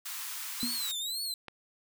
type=high-pass noise; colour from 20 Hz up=white; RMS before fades=-39 dBFS; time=0.05-0.92 s; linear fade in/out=10 ms; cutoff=890 Hz; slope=48 dB/octave
type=tone with vibrato; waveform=sawtooth; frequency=3951 Hz; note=B7; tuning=in tune; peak=-30 dBFS; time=0.6-1.34 s; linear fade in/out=2 ms; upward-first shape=triangle; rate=2 Hz; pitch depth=210 cents each way
type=tone with exponential decay; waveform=sine; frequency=241.8 Hz; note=B3; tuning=36 cents flat; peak=-28 dBFS; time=0.63-0.82 s; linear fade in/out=0 ms; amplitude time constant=41 ms
type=click; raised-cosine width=0.3 ms; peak=-26 dBFS; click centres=1.483 s
effects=none